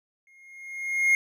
triangle tone with exponential growth, 2141 Hz, C7, 39 cents sharp, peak -14 dBFS, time 0.27-1.15 s, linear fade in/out 1 ms, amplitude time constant 190 ms, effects none

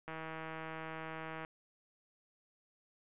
click train, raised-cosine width 0.5 ms, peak -29 dBFS, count 220, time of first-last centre 0.08-1.449 s, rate 160 Hz, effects resampled to 8000 Hz

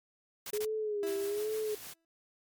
white noise bursts, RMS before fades -41 dBFS, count 3, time 0.46-0.649 s, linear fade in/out 2 ms, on 45 ms, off 27 ms
sine tone with vibrato, 415.3 Hz, G#4, in tune, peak -31 dBFS, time 0.53-1.75 s, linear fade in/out 5 ms, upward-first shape sine, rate 1.2 Hz, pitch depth 83 cents each way
30% pulse tone with exponential decay, 329.6 Hz, E4, in tune, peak -35 dBFS, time 1.03-2.05 s, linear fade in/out 1 ms, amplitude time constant 220 ms
white noise with tremolo, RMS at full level -45 dBFS, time 1.06-1.94 s, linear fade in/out 10 ms, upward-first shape sine, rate 6.5 Hz, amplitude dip 35%
effects MP3 96 kbps

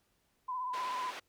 sine tone with vibrato, 1008 Hz, B5, 35 cents sharp, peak -34 dBFS, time 0.48-1.11 s, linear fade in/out 10 ms, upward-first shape triangle, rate 16 Hz, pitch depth 51 cents each way
white band-pass noise, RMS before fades -45 dBFS, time 0.73-1.2 s, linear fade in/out 10 ms, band 360 to 2700 Hz, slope 12 dB/octave
effects pink hiss -75 dBFS RMS until 1.28 s

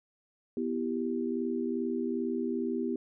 sine chord, E minor, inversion second, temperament equal, 246.9 / 329.6 / 392 Hz, B3 / E4 / G4, 0 / 0 / 0 cents, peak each -32 / -35 / -34 dBFS, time 0.57-2.96 s, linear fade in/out 2 ms, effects none

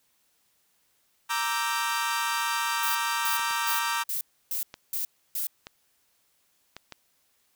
sawtooth chord, E half-diminished seventh, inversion second, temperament equal, 932.3 / 1174.7 / 1318.5 / 1568 Hz, Bb5 / D6 / E6 / G6, 0 / 0 / 0 / 0 cents, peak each -26 / -28 / -30 / -29 dBFS, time 1.29-4.04 s, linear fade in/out 20 ms
violet noise bursts, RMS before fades -30 dBFS, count 7, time 2.83-5.47 s, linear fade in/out 2 ms, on 120 ms, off 300 ms
clicks, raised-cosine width 0.2 ms, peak -22 dBFS, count 7, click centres 3.395 / 3.51 / 3.744 / 4.741 / 5.669 / 6.766 / 6.923 s
effects white hiss -69 dBFS RMS until 7.55 s

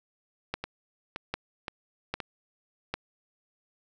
two click trains, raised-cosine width 0.3 ms, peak -18 / -14 dBFS, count 4 / 4, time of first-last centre 0.64-2.203 / 0.54-2.94 s, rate 1.92 / 1.25 Hz, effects none

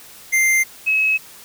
square / sine tone pair in turn, 2093 / 2570 Hz, C7 / E7, 0 / -45 cents, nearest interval major third, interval 355 cents, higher second, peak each -14 dBFS, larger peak neither, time 0.32-0.64 / 0.86-1.18 s, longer neither, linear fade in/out 20 ms, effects white hiss -42 dBFS RMS until 1.44 s

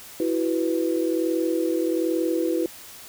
sine chord, E suspended second, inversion none, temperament just, 329.6 / 370.8 / 494.4 Hz, E4 / F#4 / B4, 0 / +4 / +2 cents, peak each -23 / -27 / -27 dBFS, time 0.2-2.66 s, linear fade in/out 2 ms, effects white hiss -43 dBFS RMS until 3.08 s

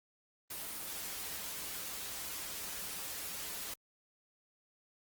white noise with comb filter, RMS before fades -42 dBFS, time 0.5-3.74 s, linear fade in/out 5 ms, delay 8.2 ms, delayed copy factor -0.5, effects Opus 24 kbps

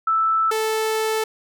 sine / sawtooth tone pair in turn, 1318.5 / 438.7 Hz, E6 / A4, 0 / -5 cents, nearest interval octave + perfect fifth, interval 1905 cents, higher first, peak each -16 dBFS, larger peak neither, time 0.07-0.51 / 0.51-1.24 s, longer second, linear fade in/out 5 ms, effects none

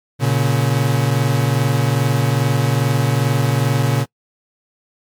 40% pulse tone pair together, 117.98 / 140.4 Hz, A#2 / C#3, +21 / +22 cents, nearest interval minor third, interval 301 cents, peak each -16 dBFS, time 0.19-4.06 s, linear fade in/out 50 ms, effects noise-tail reverb RT60 0.1 s tail -24 dB re dry + MP3 96 kbps

